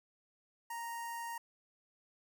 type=tone with notch filter; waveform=sawtooth; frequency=932.3 Hz; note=A#5; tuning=in tune; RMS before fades=-42 dBFS; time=0.7-1.38 s; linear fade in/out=5 ms; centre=3700 Hz; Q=0.82; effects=none